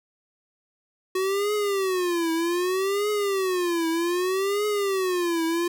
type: tone with vibrato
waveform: square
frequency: 370.5 Hz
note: F#4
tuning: 2 cents sharp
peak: -23 dBFS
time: 1.15-5.68 s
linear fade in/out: 5 ms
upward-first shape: triangle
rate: 0.64 Hz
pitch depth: 230 cents each way
effects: none